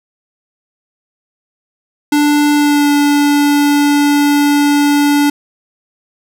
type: tone with pitch glide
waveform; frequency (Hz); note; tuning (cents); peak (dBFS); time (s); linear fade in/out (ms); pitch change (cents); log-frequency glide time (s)
square; 293.7 to 289.3; D4 to D4; 0 to -26; -9; 2.12-5.3; 5; -26; 2.55-2.9
effects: none